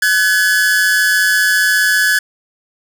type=tone pair together; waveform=45% pulse; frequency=1513 / 1698.3 Hz; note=F#6 / G#6; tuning=+38 / +38 cents; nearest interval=major second; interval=200 cents; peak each=-15 / -12 dBFS; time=0.02-2.19 s; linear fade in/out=5 ms; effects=none